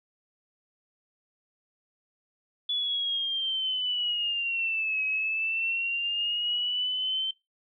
sine linear two-way sweep, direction down then up, 3433 to 2546 to 3104 Hz, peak -26 dBFS, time 2.69-7.31 s, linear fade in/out 5 ms, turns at 5.04 s, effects noise-tail reverb RT60 0.2 s tail -20 dB re dry

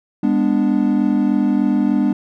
triangle chord, G# diminished, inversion none, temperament equal with one note detuned, 203.7 / 246.9 / 293.7 Hz, G#3 / B3 / D4, -33 / 0 / 0 cents, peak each -16 dBFS, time 0.23-2.13 s, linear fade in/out 5 ms, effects none

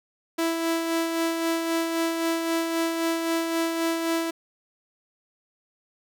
sawtooth tone with tremolo, 330.3 Hz, E4, 4 cents sharp, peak -18 dBFS, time 0.38-4.31 s, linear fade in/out 10 ms, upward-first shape sine, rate 3.8 Hz, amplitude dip 40%, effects none

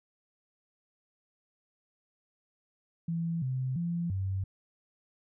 sine tone with pitch steps, 167 / 129.8 / 171.1 / 95.8 Hz, E3 / C3 / F3 / G2, +23 / -13 / -35 / -39 cents, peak -29 dBFS, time 3.08-4.44 s, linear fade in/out 5 ms, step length 340 ms, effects none

